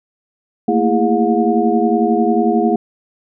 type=tone cluster; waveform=sine; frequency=222.2 / 233.3 / 334.8 / 412.4 / 717 Hz; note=A3 / A#3 / E4 / G#4 / F5; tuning=+17 / +2 / +27 / -12 / +45 cents; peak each=-18 dBFS; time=0.68-2.76 s; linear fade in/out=5 ms; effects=none